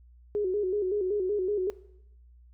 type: tone with vibrato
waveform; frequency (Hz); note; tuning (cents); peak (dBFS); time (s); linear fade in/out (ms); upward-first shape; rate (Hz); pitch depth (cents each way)
sine; 392; G4; 0; -25; 0.35-1.7; 0; square; 5.3; 100
effects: noise-tail reverb RT60 0.8 s tail -19 dB re dry + added 60 Hz sine -52 dBFS peak until 2.53 s